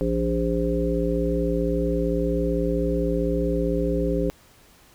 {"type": "harmonic tone with a mistuned harmonic", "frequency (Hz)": 57.8, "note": "A#1", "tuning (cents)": -14, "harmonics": [1, 3, 5, 7, 9], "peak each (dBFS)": [-27, -27, -27, -27, -27], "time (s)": [0.01, 4.3], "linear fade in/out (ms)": 0, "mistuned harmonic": 3, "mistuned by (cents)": -19, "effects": ["pink hiss -54 dBFS RMS until 4.94 s"]}